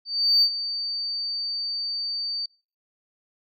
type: tone with ADSR envelope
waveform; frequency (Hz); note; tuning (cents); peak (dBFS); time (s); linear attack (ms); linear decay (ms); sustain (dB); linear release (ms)
sine; 4600; D8; -37; -13; 0.05-2.46; 370; 72; -13; 6
effects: noise-tail reverb RT60 0.4 s tail -26 dB re dry + tanh soft clip ceiling -11 dBFS